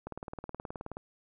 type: click train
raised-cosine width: 1 ms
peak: -25 dBFS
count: 18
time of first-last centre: 0.07-0.969 s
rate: 18.9 Hz
effects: none